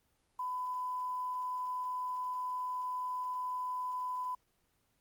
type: tone with quantisation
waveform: sine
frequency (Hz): 1003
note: B5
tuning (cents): +26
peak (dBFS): -34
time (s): 0.39-4.35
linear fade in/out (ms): 5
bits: 10
effects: pink hiss -75 dBFS RMS until 5 s + Opus 24 kbps